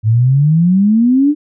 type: exponential sweep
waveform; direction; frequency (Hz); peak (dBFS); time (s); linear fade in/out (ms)
sine; up; 106 to 304.1; -7; 0.03-1.35; 50
effects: none